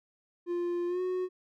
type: tone with pitch glide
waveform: triangle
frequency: 349.2 to 367 Hz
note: F4 to F#4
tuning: 0 to -14 cents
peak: -27 dBFS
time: 0.46-1.29 s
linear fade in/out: 50 ms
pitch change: +86 cents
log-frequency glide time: 0.87-1.01 s
effects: none